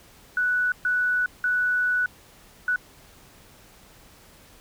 sine tone bursts at uneven times, 1480 Hz, F#6, in tune, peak -20 dBFS, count 4, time 0.37-0.72 / 0.85-1.26 / 1.44-2.06 / 2.68-2.76 s, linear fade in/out 2 ms, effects pink hiss -52 dBFS RMS until 4.6 s

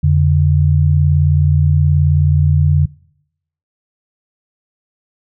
sine tone pair together, 86.34 / 145.2 Hz, F2 / D3, -19 / -19 cents, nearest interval major sixth, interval 900 cents, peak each -11 dBFS, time 0.03-2.86 s, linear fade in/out 10 ms, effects noise-tail reverb RT60 0.8 s tail -24 dB re dry

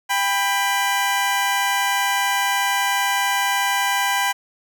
20% pulse tone pair together, 795 / 991 Hz, G5 / B5, +24 / +6 cents, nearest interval major third, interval 382 cents, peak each -16 dBFS, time 0.09-4.33 s, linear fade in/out 20 ms, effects none

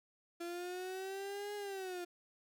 35% pulse linear two-way sweep, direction up then down, 340.6 to 414.8 to 347.5 Hz, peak -39 dBFS, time 0.4-2.05 s, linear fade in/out 10 ms, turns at 1.55 s, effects none

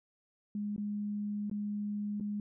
sine tone with dropouts, 206.9 Hz, G#3, 6 cents flat, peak -33 dBFS, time 0.55-2.4 s, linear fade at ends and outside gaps 2 ms, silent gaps 0.763-0.779 / 1.498-1.513 / 2.2-2.208 s, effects none

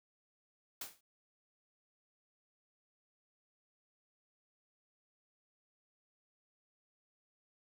white noise with exponential decay, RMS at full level -39 dBFS, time 0.81-1.01 s, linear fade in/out 5 ms, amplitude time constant 43 ms, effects none

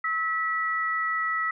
sine tone pair together, 1296 / 1949.1 Hz, E6 / B6, -30 / -23 cents, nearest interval perfect fifth, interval 707 cents, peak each -27 dBFS, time 0.04-1.51 s, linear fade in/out 5 ms, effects none

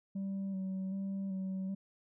sine tone with vibrato, 192.3 Hz, G3, 33 cents flat, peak -32 dBFS, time 0.15-1.75 s, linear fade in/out 10 ms, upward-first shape square, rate 1.3 Hz, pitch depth 23 cents each way, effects tanh soft clip ceiling -34 dBFS

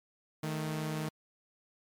sawtooth tone pair together, 155.56 / 220 Hz, D#3 / A3, 0 / 0 cents, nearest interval tritone, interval 600 cents, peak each -30 / -37 dBFS, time 0.43-1.09 s, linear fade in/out 5 ms, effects MP3 96 kbps

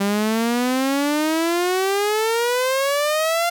sawtooth exponential sweep, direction up, 197 to 698.5 Hz, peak -14 dBFS, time 0-3.5 s, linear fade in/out 10 ms, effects none

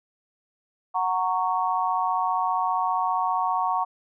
sine chord, F# major, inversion none, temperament just, 740 / 925 / 1110 Hz, F#5 / A#5 / C#6, 0 / -14 / +2 cents, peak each -26 dBFS, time 0.94-3.85 s, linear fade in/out 20 ms, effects none

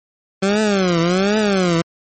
20% pulse tone with vibrato, 189.6 Hz, F#3, 43 cents sharp, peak -9 dBFS, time 0.42-1.82 s, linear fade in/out 10 ms, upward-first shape triangle, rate 1.3 Hz, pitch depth 250 cents each way, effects MP3 32 kbps

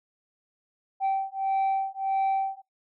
sine beating tone pair, 775 / 776.6 Hz, G5 / G5, -20 / -16 cents, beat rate 1.6 Hz, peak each -25 dBFS, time 1-2.62 s, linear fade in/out 50 ms, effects noise-tail reverb RT60 0.2 s tail -25 dB re dry + tanh soft clip ceiling -21 dBFS

